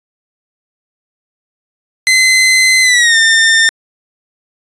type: tone with pitch glide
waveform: sawtooth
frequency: 2051 to 1806.2 Hz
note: C7 to A6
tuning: -35 to +45 cents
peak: -3 dBFS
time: 2.07-3.69 s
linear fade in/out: 0 ms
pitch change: -220 cents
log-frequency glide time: 2.82-3.17 s
effects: resampled to 22050 Hz